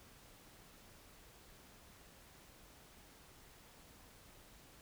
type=silence; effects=pink hiss -61 dBFS RMS until 4.81 s